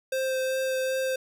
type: tone with vibrato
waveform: square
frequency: 523.3 Hz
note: C5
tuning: in tune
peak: -26 dBFS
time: 0.12-1.16 s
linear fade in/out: 5 ms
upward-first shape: sine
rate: 2.6 Hz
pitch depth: 10 cents each way
effects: none